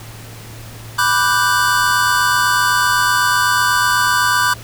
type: chord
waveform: square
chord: G major seventh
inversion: first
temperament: equal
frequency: 987.8 / 1174.7 / 1480 / 1568 Hz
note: B5 / D6 / F#6 / G6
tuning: 0 / 0 / 0 / 0 cents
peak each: -19 dBFS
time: 0.98-4.54 s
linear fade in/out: 10 ms
effects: added 112 Hz sine -34 dBFS peak until 4.63 s + pink hiss -37 dBFS RMS until 4.63 s